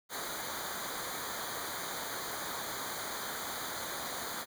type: noise with comb filter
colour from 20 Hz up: pink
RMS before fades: -39 dBFS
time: 0.09-4.46 s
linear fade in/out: 50 ms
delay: 0.37 ms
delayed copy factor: -1
effects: none